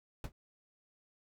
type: noise with exponential decay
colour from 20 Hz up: brown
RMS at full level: -31 dBFS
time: 0.24-0.32 s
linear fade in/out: 2 ms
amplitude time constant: 17 ms
effects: none